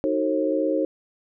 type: chord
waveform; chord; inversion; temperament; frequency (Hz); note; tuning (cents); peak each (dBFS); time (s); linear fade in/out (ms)
sine; D# diminished seventh; none; just; 311.1 / 373.4 / 448 / 537.6; D#4 / F#4 / A4 / C5; 0 / +16 / +31 / +47; -24 / -29 / -28 / -24; 0.04-0.85; 0
effects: none